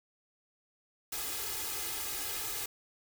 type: noise with comb filter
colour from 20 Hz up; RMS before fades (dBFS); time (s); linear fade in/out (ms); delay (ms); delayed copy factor
white; -37; 1.12-2.66; 5; 2.4; +1
effects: none